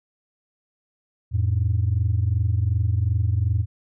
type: tone pair together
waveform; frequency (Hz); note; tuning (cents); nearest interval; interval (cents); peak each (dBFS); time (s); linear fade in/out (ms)
sine; 87.31 / 110; F2 / A2; 0 / 0; major third; 400; -20; 1.31-3.66; 50
effects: tanh soft clip ceiling -13 dBFS